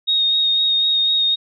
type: tone with vibrato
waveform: sine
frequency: 3729 Hz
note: A#7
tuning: in tune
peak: -14 dBFS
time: 0.07-1.36 s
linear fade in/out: 20 ms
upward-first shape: sine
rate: 4 Hz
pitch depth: 16 cents each way
effects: none